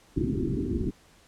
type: low-pass noise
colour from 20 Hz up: white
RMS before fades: -28 dBFS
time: 0.16-0.91 s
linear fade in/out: 10 ms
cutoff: 390 Hz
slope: 96 dB/octave
effects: pink hiss -58 dBFS RMS until 1.27 s + low-pass 10000 Hz 12 dB/octave